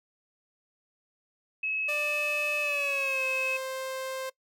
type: tone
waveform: sine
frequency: 2576 Hz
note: E7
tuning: 41 cents flat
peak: -28 dBFS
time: 1.63-3.57 s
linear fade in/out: 5 ms
type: tone with pitch glide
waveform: sawtooth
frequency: 593 to 525.3 Hz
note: D5 to C5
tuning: +17 to +7 cents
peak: -29 dBFS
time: 1.88-4.3 s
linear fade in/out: 10 ms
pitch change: -210 cents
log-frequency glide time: 2.61-3.24 s
effects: noise-tail reverb RT60 0.1 s tail -21 dB re dry